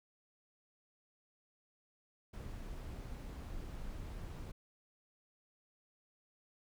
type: noise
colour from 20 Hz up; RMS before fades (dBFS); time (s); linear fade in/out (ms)
brown; -45; 2.33-4.52; 10
effects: none